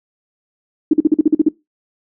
sine tone bursts, 308.5 Hz, D#4, 15 cents flat, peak -6 dBFS, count 9, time 0.91-1.487 s, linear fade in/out 5 ms, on 25 ms, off 44 ms, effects noise-tail reverb RT60 0.2 s tail -21 dB re dry

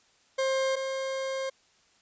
40% pulse tone pair in turn, 531 / 533 Hz, C5 / C5, +25 / +32 cents, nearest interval unison, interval 7 cents, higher second, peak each -24 / -29 dBFS, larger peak first, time 0.38-0.76 / 0.76-1.5 s, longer second, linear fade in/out 10 ms, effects white hiss -64 dBFS RMS until 2.01 s + resampled to 16000 Hz

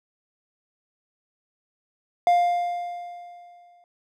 triangle tone with exponential decay, 702 Hz, F5, 9 cents sharp, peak -12 dBFS, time 2.27-3.84 s, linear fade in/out 1 ms, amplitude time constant 340 ms, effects none

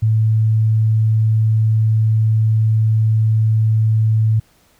sine tone, 110 Hz, A2, in tune, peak -11 dBFS, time 0.02-4.4 s, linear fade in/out 10 ms, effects pink hiss -55 dBFS RMS until 4.79 s

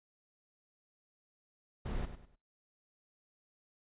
brown noise with echo, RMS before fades -36 dBFS, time 1.85-2.06 s, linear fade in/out 10 ms, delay 100 ms, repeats 3, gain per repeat -10 dB, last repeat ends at 2.36 s, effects noise-tail reverb RT60 0.3 s tail -22 dB re dry + resampled to 8000 Hz

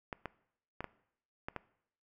clicks, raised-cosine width 0.5 ms, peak -23 dBFS, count 6, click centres 0.128 / 0.257 / 0.806 / 0.843 / 1.485 / 1.563 s, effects noise-tail reverb RT60 0.7 s tail -20 dB re dry

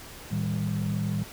sine tone cluster, 111.7 / 158.9 / 198.5 Hz, A2 / D#3 / G3, +27 / +37 / +22 cents, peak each -29 dBFS, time 0.31-1.24 s, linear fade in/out 10 ms, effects tanh soft clip ceiling -20 dBFS + pink hiss -44 dBFS RMS until 1.32 s

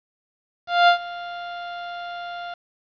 30% pulse tone with ADSR envelope, 698.5 Hz, F5, in tune, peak -8 dBFS, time 0.67-2.54 s, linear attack 210 ms, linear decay 97 ms, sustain -20 dB, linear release 4 ms, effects resampled to 11025 Hz + 8-bit

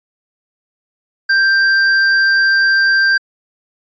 triangle tone with hard clipping, 1576 Hz, G6, 9 cents sharp, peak -11 dBFS, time 1.29-3.18 s, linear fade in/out 10 ms, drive 13 dB, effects resampled to 16000 Hz

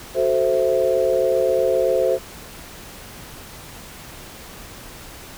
sine chord, F# half-diminished seventh, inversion none, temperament equal with one note detuned, 372.4 / 440 / 523.3 / 659.3 Hz, F#4 / A4 / C5 / E5, +11 / 0 / 0 / 0 cents, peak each -23 / -23 / -18 / -24 dBFS, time 0.14-2.19 s, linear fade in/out 50 ms, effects pink hiss -39 dBFS RMS until 5.37 s

